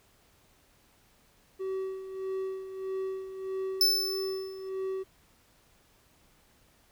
triangle tone with tremolo, 381.3 Hz, G4, 48 cents flat, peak -28 dBFS, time 1.59-5.04 s, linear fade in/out 20 ms, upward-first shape sine, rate 1.6 Hz, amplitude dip 65%
45% pulse tone with exponential decay, 5274 Hz, E8, in tune, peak -19 dBFS, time 3.81-4.69 s, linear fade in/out 1 ms, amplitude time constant 190 ms
effects pink hiss -64 dBFS RMS until 6.91 s

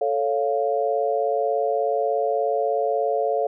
sine chord, A augmented, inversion none, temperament equal with one note detuned, 440 / 556.6 / 698.5 Hz, A4 / C#5 / E#5, 0 / +7 / 0 cents, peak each -24 dBFS, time 0.01-3.47 s, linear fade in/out 5 ms, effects none

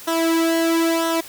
sawtooth tone with flanger, 329.6 Hz, E4, in tune, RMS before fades -19 dBFS, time 0.07-1.21 s, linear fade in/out 10 ms, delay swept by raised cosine 0.42 to 2.22 ms, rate 1 Hz, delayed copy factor -0.75, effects white hiss -39 dBFS RMS until 1.28 s

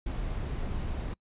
brown noise, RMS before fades -33 dBFS, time 0.06-1.14 s, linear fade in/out 5 ms, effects noise-tail reverb RT60 0.1 s tail -26 dB re dry + resampled to 8000 Hz

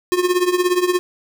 square tone with tremolo, 359.6 Hz, F#4, 49 cents flat, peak -12 dBFS, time 0.12-0.99 s, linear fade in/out 0 ms, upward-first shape triangle, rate 17 Hz, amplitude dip 85%, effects none

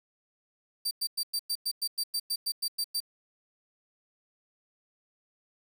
sawtooth tone bursts, 4660 Hz, D8, 14 cents flat, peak -25 dBFS, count 14, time 0.85-3.004 s, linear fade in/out 10 ms, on 61 ms, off 100 ms, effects 9-bit

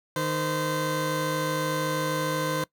20% pulse tone pair together, 154 / 515 Hz, D#3 / C5, -17 / -28 cents, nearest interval octave + major sixth, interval 2089 cents, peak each -24 / -23 dBFS, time 0.16-2.64 s, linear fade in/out 2 ms, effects noise-tail reverb RT60 0.1 s tail -21 dB re dry

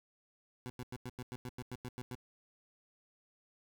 20% pulse tone bursts, 124.7 Hz, B2, 17 cents sharp, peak -36 dBFS, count 12, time 0.66-2.152 s, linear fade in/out 0 ms, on 40 ms, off 92 ms, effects none

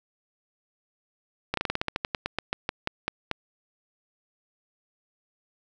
slowing click train, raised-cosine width 0.3 ms, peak -10 dBFS, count 18, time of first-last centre 1.54-3.313 s, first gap 33 ms, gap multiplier 1.13, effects none

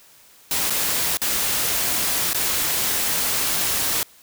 white noise with dropouts, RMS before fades -22 dBFS, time 0.51-4.03 s, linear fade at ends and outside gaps 1 ms, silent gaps 0.699-0.705 / 1.171-1.217 / 2.332-2.346 s, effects white hiss -51 dBFS RMS until 4.22 s

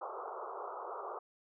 white band-pass noise, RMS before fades -43 dBFS, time 0.01-1.19 s, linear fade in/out 5 ms, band 370 to 1300 Hz, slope 96 dB/octave, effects none

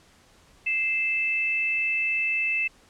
sine tone pair together, 2093 / 2637 Hz, C7 / E7, 0 / 0 cents, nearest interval major third, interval 400 cents, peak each -31 / -23 dBFS, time 0.66-2.68 s, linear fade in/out 10 ms, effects pink hiss -57 dBFS RMS until 2.89 s + low-pass 9000 Hz 12 dB/octave

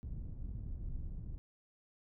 pink low-pass noise, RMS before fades -42 dBFS, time 0.03-1.38 s, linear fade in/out 0 ms, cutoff 110 Hz, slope 12 dB/octave, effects none

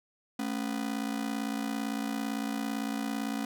45% pulse ring-modulated tone, 246.9 Hz, B3, in tune, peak -28 dBFS, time 0.39-3.45 s, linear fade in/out 2 ms, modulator 28.9 Hz, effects none

